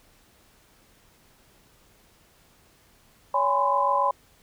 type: tone cluster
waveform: sine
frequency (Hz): 563 / 824 / 1005 / 1052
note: C#5 / G#5 / B5 / C6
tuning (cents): +27 / -14 / +30 / +9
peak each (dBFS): -27 / -27 / -22 / -29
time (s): 3.34-4.11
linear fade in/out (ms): 5
effects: pink hiss -59 dBFS RMS until 4.42 s